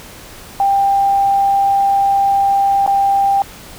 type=tone with dropouts; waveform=sine; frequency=792 Hz; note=G5; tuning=18 cents sharp; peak=-10 dBFS; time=0.6-3.42 s; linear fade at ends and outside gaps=1 ms; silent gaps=2.863-2.876 s; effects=pink hiss -36 dBFS RMS until 3.78 s